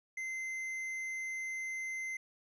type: tone with tanh clipping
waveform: triangle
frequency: 2070 Hz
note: C7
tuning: 19 cents flat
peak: -38 dBFS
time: 0.17-2.17 s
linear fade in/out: 5 ms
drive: 11 dB
effects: none